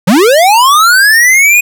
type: linear sweep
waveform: square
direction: up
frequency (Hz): 158.3 to 2503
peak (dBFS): -4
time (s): 0.07-1.61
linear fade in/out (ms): 10
effects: none